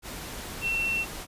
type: tone in noise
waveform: sine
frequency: 2707 Hz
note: E7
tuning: 45 cents sharp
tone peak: -25 dBFS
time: 0.61-1.06 s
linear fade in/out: 50 ms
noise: pink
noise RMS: -38 dBFS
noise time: 0.02-1.27 s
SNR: +10 dB
effects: resampled to 32000 Hz